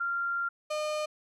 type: tone pair in turn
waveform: sine / 35% pulse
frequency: 1387 / 608.6 Hz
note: F6 / D#5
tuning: -12 / -38 cents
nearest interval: octave + major second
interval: 1426 cents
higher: first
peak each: -28 dBFS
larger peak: neither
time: 0-0.49 / 0.7-1.06 s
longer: first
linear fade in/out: 10 ms
effects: low-pass 8000 Hz 12 dB/octave